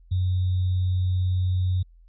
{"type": "tone with sample-and-hold", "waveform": "sine", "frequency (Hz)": 91.8, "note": "F#2", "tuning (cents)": -13, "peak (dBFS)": -20, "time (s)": [0.11, 1.83], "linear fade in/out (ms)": 10, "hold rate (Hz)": 3675, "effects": ["added 42 Hz sine -49 dBFS peak until 2.08 s", "resampled to 11025 Hz"]}